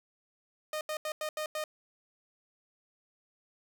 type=tone bursts at uneven times; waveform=sawtooth; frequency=615 Hz; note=D#5; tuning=20 cents flat; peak=-29 dBFS; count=6; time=0.73-0.81 / 0.89-0.97 / 1.05-1.12 / 1.21-1.29 / 1.37-1.46 / 1.55-1.64 s; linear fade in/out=2 ms; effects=none